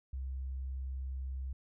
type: tone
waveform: sine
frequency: 65.8 Hz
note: C2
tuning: 10 cents sharp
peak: -36 dBFS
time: 0.13-1.53 s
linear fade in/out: 5 ms
effects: none